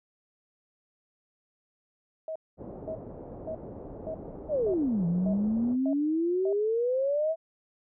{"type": "tone bursts", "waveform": "sine", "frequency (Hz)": 637, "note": "D#5", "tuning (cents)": 41, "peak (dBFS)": -32, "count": 8, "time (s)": [2.28, 6.528], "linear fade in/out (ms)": 2, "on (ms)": 76, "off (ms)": 520}
{"type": "low-pass noise", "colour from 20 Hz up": "white", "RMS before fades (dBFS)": -42, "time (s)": [2.57, 5.77], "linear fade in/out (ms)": 50, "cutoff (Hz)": 590, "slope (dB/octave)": 24}
{"type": "exponential two-way sweep", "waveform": "sine", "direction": "down then up", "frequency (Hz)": [659, 167.1, 659], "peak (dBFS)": -24, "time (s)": [4.48, 7.36], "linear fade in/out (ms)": 50, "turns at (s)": 5.06}
{"effects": []}